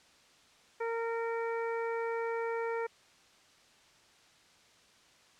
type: harmonic tone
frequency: 460 Hz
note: A#4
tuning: 23 cents flat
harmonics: 1 / 2 / 3 / 4 / 5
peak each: -33 / -39 / -43 / -45 / -47 dBFS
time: 0.8-2.87 s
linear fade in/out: 10 ms
effects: white hiss -62 dBFS RMS until 5.39 s + low-pass 6000 Hz 12 dB/octave